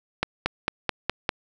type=accelerating click train; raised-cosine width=0.3 ms; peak=-6 dBFS; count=6; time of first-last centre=0.23-1.292 s; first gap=230 ms; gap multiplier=0.96; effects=none